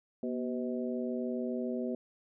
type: harmonic tone with a mistuned harmonic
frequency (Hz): 127.1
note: C3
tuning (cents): -50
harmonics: 2 / 3 / 4 / 5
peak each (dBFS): -34 / -38 / -40 / -42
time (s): 0.23-1.95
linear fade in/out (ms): 2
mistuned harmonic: 2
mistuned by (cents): -90
effects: none